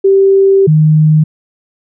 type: tone pair in turn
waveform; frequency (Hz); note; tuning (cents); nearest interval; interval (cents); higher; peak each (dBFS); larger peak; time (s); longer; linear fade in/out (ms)
sine; 389.7 / 154.65; G4 / D#3; -10 / -10; octave + major third; 1600; first; -4; neither; 0.04-0.67 / 0.67-1.24; first; 10
effects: none